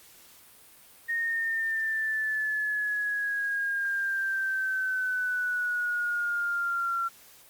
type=exponential sweep; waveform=sine; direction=down; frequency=1856 to 1362 Hz; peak=-26 dBFS; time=1.08-7.09 s; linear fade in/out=20 ms; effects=white hiss -54 dBFS RMS until 7.49 s + Opus 48 kbps